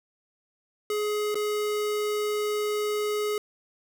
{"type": "tone with dropouts", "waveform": "square", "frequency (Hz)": 420.1, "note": "G#4", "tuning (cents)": 20, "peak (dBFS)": -26, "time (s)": [0.9, 3.38], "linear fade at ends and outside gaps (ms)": 2, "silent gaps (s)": [1.345, 1.354], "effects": []}